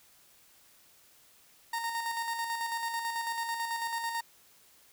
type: tone with tremolo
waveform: 30% pulse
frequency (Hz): 924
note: A#5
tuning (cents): -16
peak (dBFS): -28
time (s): 1.73-4.21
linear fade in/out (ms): 5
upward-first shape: square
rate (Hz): 9.1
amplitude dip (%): 40
effects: white hiss -61 dBFS RMS until 4.92 s